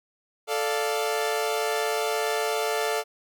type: chord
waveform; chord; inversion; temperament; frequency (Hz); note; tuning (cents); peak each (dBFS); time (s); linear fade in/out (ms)
sawtooth; D minor; second; equal; 440 / 587.3 / 698.5; A4 / D5 / F5; 0 / 0 / 0; -23 / -27 / -26; 0.47-3.04; 50
effects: none